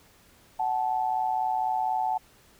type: tone pair together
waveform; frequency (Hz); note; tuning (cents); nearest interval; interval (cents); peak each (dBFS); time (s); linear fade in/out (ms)
sine; 746.9 / 871; F#5 / A5; +16 / -18; minor third; 266; -27; 0.59-2.18; 10
effects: pink hiss -58 dBFS RMS until 2.59 s